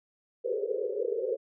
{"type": "band-pass noise", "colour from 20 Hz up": "white", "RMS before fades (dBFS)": -31, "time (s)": [0.44, 1.37], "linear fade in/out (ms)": 20, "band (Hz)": [390, 520], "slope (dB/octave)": 96, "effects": []}